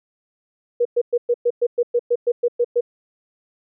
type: tone bursts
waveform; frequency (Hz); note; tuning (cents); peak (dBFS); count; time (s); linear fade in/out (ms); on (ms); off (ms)
sine; 480; B4; -49; -14; 13; 0.8-2.809; 10; 53; 110
effects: none